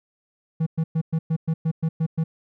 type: tone bursts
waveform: triangle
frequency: 161.1 Hz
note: E3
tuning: 39 cents flat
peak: -17 dBFS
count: 10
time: 0.6-2.24 s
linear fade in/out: 10 ms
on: 65 ms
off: 110 ms
effects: none